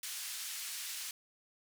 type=band-pass noise; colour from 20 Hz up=white; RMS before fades=-42 dBFS; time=0.03-1.11 s; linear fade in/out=2 ms; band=1900 to 11000 Hz; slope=12 dB/octave; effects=none